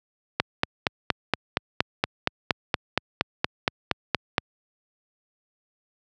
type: click train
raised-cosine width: 0.3 ms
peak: -3 dBFS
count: 18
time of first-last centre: 0.4-4.381 s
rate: 4.27 Hz
effects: high-pass 80 Hz 12 dB/octave